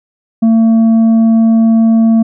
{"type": "tone with tanh clipping", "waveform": "triangle", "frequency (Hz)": 225.6, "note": "A3", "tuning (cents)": 44, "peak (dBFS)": -6, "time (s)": [0.42, 2.23], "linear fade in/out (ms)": 10, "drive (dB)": 9, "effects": []}